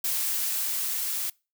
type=noise with level ramp; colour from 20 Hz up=blue; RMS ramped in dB=-27 to -30 dBFS; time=0.04-1.3 s; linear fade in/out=5 ms; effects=noise-tail reverb RT60 0.3 s tail -25 dB re dry